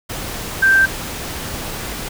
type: tone in noise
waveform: sine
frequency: 1568 Hz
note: G6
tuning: in tune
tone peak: -9 dBFS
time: 0.62-0.86 s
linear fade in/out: 10 ms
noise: pink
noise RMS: -27 dBFS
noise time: 0.09-2.09 s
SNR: +15 dB
effects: none